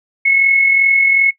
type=tone with amplitude modulation; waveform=sine; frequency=2187 Hz; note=C#7; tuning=24 cents flat; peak=-7 dBFS; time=0.25-1.31 s; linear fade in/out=10 ms; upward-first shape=sine; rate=42.6 Hz; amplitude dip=45%; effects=noise-tail reverb RT60 0.1 s tail -18 dB re dry